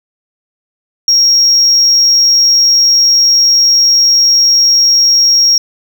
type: tone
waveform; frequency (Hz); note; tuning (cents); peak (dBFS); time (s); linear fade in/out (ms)
sine; 5590; F8; +1; -3; 1.08-5.58; 2
effects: tanh soft clip ceiling -3 dBFS